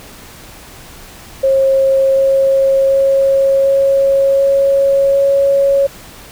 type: tone with pitch steps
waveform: sine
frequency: 538 / 541.1 / 544.3 / 547.4 / 550.6 / 553.8 Hz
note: C5 / C#5 / C#5 / C#5 / C#5 / C#5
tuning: +48 / -42 / -32 / -22 / -12 / -2 cents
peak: -8 dBFS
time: 1.43-5.87 s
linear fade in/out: 10 ms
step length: 740 ms
effects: pink hiss -36 dBFS RMS until 6.31 s